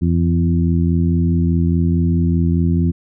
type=harmonic tone with a mistuned harmonic; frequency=84.8 Hz; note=E2; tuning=50 cents sharp; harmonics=1 / 2 / 3 / 4; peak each=-16 / -16 / -21 / -26 dBFS; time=0.01-2.92 s; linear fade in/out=20 ms; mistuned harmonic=1; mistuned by=+24 cents; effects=none